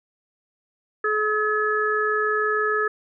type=harmonic tone; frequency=426.8 Hz; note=G#4; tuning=47 cents sharp; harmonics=1 / 3 / 4; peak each=-24 / -24 / -24 dBFS; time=1.04-2.88 s; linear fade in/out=5 ms; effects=none